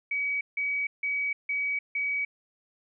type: tone bursts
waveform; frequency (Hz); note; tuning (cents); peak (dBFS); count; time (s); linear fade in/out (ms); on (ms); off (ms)
sine; 2270; C#7; +41; -26; 5; 0.11-2.25; 5; 300; 160
effects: none